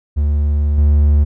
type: tone with level steps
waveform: triangle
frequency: 73.4 Hz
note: D2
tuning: in tune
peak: -10 / -6 dBFS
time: 0.16-1.25 s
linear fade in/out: 20 ms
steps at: 0.78 s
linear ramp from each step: 2 ms
effects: none